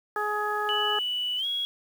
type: harmonic tone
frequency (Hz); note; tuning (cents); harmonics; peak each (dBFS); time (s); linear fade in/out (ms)
419.6; G#4; +18; 1 / 2 / 3 / 4; -32 / -31 / -30 / -32; 0.16-0.99; 2
type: tone with pitch glide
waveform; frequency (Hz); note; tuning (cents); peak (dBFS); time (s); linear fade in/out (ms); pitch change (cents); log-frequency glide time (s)
sine; 2960 to 3322; F#7 to G#7; 0 to 0; -26; 0.69-1.65; 0; +200; 1.37-1.46
effects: 8-bit